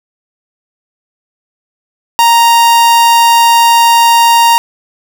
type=tone; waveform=45% pulse; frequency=932.3 Hz; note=A#5; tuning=in tune; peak=-4 dBFS; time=2.19-4.58 s; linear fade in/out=0 ms; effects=none